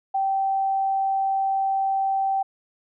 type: tone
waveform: sine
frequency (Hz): 777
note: G5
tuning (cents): -16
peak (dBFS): -20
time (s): 0.14-2.43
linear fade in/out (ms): 10
effects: none